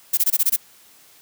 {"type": "noise bursts", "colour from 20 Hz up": "violet", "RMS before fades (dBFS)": -17, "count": 7, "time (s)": [0.13, 0.564], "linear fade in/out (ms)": 10, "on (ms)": 44, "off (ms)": 21, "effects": ["white hiss -51 dBFS RMS until 1.21 s", "high-pass 100 Hz 12 dB/octave"]}